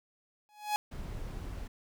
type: tone with exponential growth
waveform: 45% pulse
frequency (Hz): 840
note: G#5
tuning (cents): +19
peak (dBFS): -25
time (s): 0.49-0.76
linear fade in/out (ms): 0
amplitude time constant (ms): 57
type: noise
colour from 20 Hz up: brown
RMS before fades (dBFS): -40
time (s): 0.91-1.68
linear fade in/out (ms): 10
effects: none